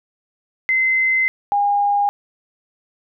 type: tone pair in turn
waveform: sine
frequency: 2060 / 812.8 Hz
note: C7 / G#5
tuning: -28 / -38 cents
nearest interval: octave + major third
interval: 1610 cents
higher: first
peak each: -14 dBFS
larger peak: neither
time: 0.69-1.28 / 1.52-2.09 s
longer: first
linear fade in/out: 0 ms
effects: none